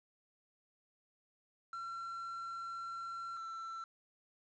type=tone pair in turn; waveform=triangle; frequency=1359 / 1341.1 Hz; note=F6 / E6; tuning=-48 / +29 cents; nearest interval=unison; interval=23 cents; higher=first; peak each=-39 / -40 dBFS; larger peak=first; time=1.73-3.37 / 3.37-3.84 s; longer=first; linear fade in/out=2 ms; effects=resampled to 16000 Hz + 11-bit